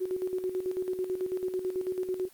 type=tone with tremolo; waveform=sine; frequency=370 Hz; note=F#4; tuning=in tune; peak=-27 dBFS; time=0-2.29 s; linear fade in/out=20 ms; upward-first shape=square; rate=9.1 Hz; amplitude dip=60%; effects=white hiss -57 dBFS RMS until 2.33 s + Opus 32 kbps